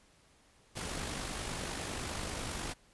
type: noise with amplitude modulation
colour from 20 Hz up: pink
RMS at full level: -37 dBFS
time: 0.75-2.74 s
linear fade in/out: 20 ms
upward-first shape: sine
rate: 50 Hz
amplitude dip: 40%
effects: pink hiss -65 dBFS RMS until 2.93 s + resampled to 24000 Hz